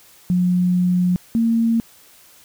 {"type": "tone pair in turn", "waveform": "sine", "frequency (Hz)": [179.6, 229], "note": ["F3", "A#3"], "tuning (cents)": [49, -31], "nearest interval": "major third", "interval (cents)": 420, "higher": "second", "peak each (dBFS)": -14, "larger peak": "neither", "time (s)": [[0.3, 1.16], [1.35, 1.8]], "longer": "first", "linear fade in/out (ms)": 0, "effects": ["white hiss -49 dBFS RMS until 2.44 s"]}